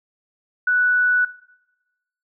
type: tone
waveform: sine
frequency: 1480 Hz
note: F#6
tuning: in tune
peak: -15 dBFS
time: 0.67-1.25 s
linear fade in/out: 5 ms
effects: noise-tail reverb RT60 1.0 s tail -19 dB re dry